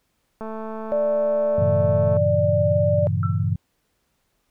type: click train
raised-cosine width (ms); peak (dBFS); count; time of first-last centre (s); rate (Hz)
1; -20; 388; 0.41-2.169; 220
type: tone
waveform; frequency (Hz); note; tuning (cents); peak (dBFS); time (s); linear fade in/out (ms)
sine; 590; D5; +8; -18; 0.92-3.07; 0
type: chord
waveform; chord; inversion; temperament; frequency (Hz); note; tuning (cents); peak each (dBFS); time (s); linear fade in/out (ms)
sine; G diminished seventh; none; equal; 98 / 116.54 / 138.59 / 164.81; G2 / Bb2 / Db3 / Fb3; 0 / 0 / 0 / 0; -22 / -26 / -27 / -26; 1.58-3.56; 5
type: tone with exponential decay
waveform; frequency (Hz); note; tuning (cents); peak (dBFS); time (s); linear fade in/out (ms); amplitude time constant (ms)
sine; 1336; E6; +23; -25; 3.23-3.5; 2; 57
effects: pink hiss -70 dBFS RMS until 4.5 s